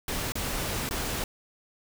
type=noise with dropouts; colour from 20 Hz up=pink; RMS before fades=-31 dBFS; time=0.08-1.24 s; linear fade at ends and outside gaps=2 ms; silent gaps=0.321-0.354 / 0.891-0.909 s; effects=none